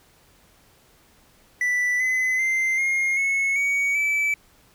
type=tone with pitch steps; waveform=triangle; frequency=1975.5 / 2028 / 2081 / 2136 / 2192 / 2250 / 2309 Hz; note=B6 / B6 / C7 / C7 / C#7 / C#7 / D7; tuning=0 / +45 / -10 / +35 / -20 / +25 / -30 cents; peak=-18 dBFS; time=1.61-4.34 s; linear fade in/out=2 ms; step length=390 ms; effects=pink hiss -57 dBFS RMS until 4.74 s